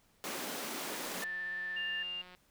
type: high-pass noise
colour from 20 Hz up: pink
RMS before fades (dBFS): -40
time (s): 0.24-1.24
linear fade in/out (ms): 0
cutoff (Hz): 220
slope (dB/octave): 24
type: click train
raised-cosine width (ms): 0.3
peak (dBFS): -38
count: 238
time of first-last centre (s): 1.04-2.349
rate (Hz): 181
type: tone with vibrato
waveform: sine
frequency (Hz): 1771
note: A6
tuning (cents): +11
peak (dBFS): -36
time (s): 1.22-2.03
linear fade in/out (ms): 5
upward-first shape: triangle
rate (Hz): 17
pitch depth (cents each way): 17
type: tone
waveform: sine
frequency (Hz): 2804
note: F7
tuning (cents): +6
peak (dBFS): -37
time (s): 1.76-2.22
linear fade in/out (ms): 10
effects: pink hiss -69 dBFS RMS until 2.5 s